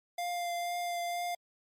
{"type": "tone with vibrato", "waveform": "square", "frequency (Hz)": 698.5, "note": "F5", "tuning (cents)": 0, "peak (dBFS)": -33, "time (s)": [0.18, 1.35], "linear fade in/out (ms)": 5, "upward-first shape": "triangle", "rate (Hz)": 2.1, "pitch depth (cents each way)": 16, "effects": ["MP3 64 kbps"]}